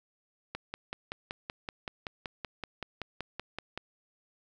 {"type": "click train", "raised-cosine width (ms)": 0.3, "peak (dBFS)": -20, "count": 18, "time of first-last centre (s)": [0.55, 3.776], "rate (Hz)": 5.27, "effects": []}